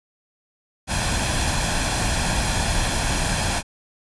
pink noise with comb filter, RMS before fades -22 dBFS, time 0.87-3.63 s, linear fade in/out 50 ms, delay 1.2 ms, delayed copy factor +0.55, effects resampled to 24000 Hz

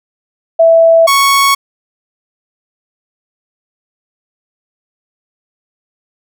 sine / sawtooth tone pair in turn, 659.3 / 1108.8 Hz, E5 / C#6, 0 / 0 cents, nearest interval major sixth, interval 900 cents, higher second, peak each -3 dBFS, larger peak neither, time 0.59-1.07 / 1.07-1.55 s, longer neither, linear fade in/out 10 ms, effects none

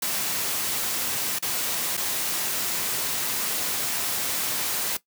white noise with dropouts, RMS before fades -27 dBFS, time 0.02-4.97 s, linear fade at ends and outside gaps 5 ms, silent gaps 1.388-1.424 / 1.97-1.975 s, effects noise-tail reverb RT60 0.1 s tail -17 dB re dry + high-pass 100 Hz 12 dB/octave

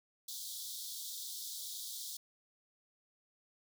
pink high-pass noise, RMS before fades -44 dBFS, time 0.28-2.17 s, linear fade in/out 5 ms, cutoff 3400 Hz, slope 96 dB/octave, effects none

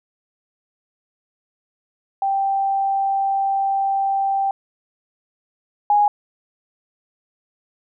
sine tone pair in turn, 784 / 826.2 Hz, G5 / G#5, 0 / -9 cents, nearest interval minor second, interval 91 cents, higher second, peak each -17 / -12 dBFS, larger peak second, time 2.22-4.51 / 5.9-6.08 s, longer first, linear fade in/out 2 ms, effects none

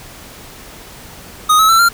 square tone with pitch steps, 1244.5 / 1289.9 / 1336.9 / 1385.7 Hz, D#6 / E6 / E6 / F6, 0 / -38 / +24 / -14 cents, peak -8 dBFS, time 1.49-1.89 s, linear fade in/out 10 ms, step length 100 ms, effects pink hiss -36 dBFS RMS until 1.93 s

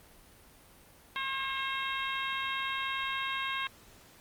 harmonic tone, 537 Hz, C5, 45 cents sharp, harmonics 2 / 3 / 4 / 5 / 6 / 7, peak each -36 / -38 / -39 / -40 / -41 / -41 dBFS, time 1.16-3.67 s, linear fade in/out 0 ms, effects pink hiss -57 dBFS RMS until 4.2 s + Opus 32 kbps

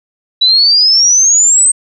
sine exponential sweep, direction up, 3907 to 8372 Hz, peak -5 dBFS, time 0.41-1.72 s, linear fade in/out 10 ms, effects none

